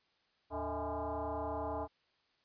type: tone with frequency modulation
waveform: sine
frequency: 107.3 Hz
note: A2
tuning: 43 cents flat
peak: -35 dBFS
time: 0.5-1.88 s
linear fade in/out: 50 ms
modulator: 184 Hz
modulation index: 5.1
effects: white hiss -74 dBFS RMS until 2.44 s + resampled to 11025 Hz